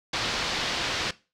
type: low-pass noise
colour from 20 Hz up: white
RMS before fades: -29 dBFS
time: 0.13-1.11 s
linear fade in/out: 5 ms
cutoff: 4800 Hz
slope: 24 dB/octave
effects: noise-tail reverb RT60 0.3 s tail -19 dB re dry